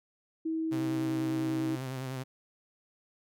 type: tone with pitch glide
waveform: sine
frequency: 321.7 to 319.1 Hz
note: E4 to D#4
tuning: -42 to +44 cents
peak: -29 dBFS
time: 0.45-1.76 s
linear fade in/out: 10 ms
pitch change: -14 cents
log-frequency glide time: 0.64-1.23 s
type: tone with vibrato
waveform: sawtooth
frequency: 130.81 Hz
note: C3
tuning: in tune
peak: -31 dBFS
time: 0.71-2.24 s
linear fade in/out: 20 ms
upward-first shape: sine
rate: 10 Hz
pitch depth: 43 cents each way
effects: none